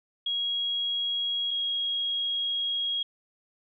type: tone pair in turn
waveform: sine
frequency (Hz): 3300 / 3288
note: G#7 / G#7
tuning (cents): -12 / -18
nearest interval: unison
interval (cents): 6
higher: first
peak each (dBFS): -26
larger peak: neither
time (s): 0.26-1.51 / 1.51-3.03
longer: second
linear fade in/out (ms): 5
effects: none